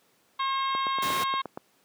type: harmonic tone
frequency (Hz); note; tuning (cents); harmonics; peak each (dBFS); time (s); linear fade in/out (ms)
538; C5; +48; 2 / 3 / 4 / 5 / 6 / 7 / 8; -26 / -40 / -38 / -43 / -39 / -37 / -50; 0.39-1.42; 10
type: click train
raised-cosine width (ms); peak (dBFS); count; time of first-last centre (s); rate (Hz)
1; -20; 8; 0.75-1.574; 8.49
type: noise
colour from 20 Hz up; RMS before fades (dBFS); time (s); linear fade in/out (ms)
pink; -32; 1.02-1.24; 5
effects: pink hiss -65 dBFS RMS until 1.84 s + high-pass 200 Hz 12 dB/octave